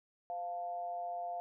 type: tone with amplitude modulation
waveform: sine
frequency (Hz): 698.5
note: F5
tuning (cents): 0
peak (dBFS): -34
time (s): 0.3-1.4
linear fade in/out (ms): 0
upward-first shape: sine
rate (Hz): 185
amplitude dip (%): 60
effects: none